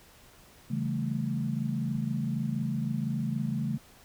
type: chord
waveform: sine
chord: A dominant seventh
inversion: first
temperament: equal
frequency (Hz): 138.59 / 164.81 / 196 / 220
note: C#3 / E3 / G3 / A3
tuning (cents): 0 / 0 / 0 / 0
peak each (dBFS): -32 / -35 / -37 / -32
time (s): 0.7-3.78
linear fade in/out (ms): 10
effects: pink hiss -56 dBFS RMS until 4.04 s